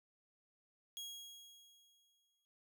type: tone with exponential decay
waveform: sawtooth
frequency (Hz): 3300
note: G#7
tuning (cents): -12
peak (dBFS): -40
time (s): 0.97-2.45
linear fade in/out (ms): 0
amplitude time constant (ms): 320
effects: noise-tail reverb RT60 0.3 s tail -20 dB re dry